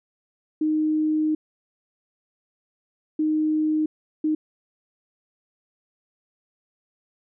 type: tone bursts at uneven times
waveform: sine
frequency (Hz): 309.3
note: D#4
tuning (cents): -10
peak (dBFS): -19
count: 3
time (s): 0.61-1.35 / 3.19-3.86 / 4.24-4.35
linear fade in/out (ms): 5
effects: none